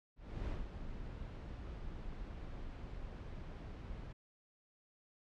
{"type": "noise with ADSR envelope", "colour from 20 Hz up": "brown", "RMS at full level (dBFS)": -39, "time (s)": [0.16, 4.13], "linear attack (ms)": 320, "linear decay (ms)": 160, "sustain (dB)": -7, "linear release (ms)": 10, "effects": ["low-pass 4000 Hz 12 dB/octave"]}